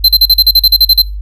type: tone bursts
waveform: square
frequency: 4100 Hz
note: C8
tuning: 36 cents flat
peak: -3 dBFS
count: 12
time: 0.04-1.02 s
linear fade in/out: 5 ms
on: 45 ms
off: 40 ms
effects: noise-tail reverb RT60 0.3 s tail -26 dB re dry + added 50 Hz sine -18 dBFS peak until 1.21 s